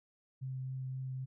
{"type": "tone with vibrato", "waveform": "sine", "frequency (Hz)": 130.8, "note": "C3", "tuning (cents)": 0, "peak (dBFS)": -37, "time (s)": [0.41, 1.26], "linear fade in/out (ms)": 20, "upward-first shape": "triangle", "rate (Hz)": 3.8, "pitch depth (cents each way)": 10, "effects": []}